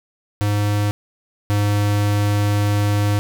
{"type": "tone pair in turn", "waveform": "square", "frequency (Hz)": [103.4, 102.99], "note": ["G#2", "G#2"], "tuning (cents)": [-7, -14], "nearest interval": "unison", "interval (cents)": 7, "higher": "first", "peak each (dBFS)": [-17, -16], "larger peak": "second", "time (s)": [[0.41, 0.91], [1.5, 3.19]], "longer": "second", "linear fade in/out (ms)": 0, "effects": []}